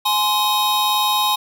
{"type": "tone cluster", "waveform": "square", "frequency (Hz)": [840, 1042, 3764], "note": ["G#5", "C6", "A#7"], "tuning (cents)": [19, -7, 16], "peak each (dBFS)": -21, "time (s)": [0.05, 1.36], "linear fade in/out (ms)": 10, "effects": []}